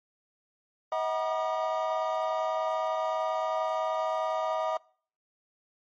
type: tone cluster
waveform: triangle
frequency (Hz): 637 / 747 / 960 / 1215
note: D#5 / F#5 / B5 / D#6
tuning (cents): +41 / +16 / -49 / -42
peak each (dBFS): -28 / -32 / -32 / -33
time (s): 0.92-4.77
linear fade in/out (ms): 2
effects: noise-tail reverb RT60 0.5 s tail -24 dB re dry + MP3 32 kbps